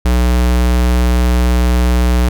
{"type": "tone", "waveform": "square", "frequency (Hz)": 61.1, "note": "B1", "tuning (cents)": -18, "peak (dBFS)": -10, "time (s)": [0.05, 2.29], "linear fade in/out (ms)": 5, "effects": []}